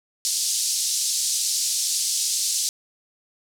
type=band-pass noise; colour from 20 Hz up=pink; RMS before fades=-24 dBFS; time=0.25-2.69 s; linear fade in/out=0 ms; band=4600 to 9900 Hz; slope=24 dB/octave; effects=none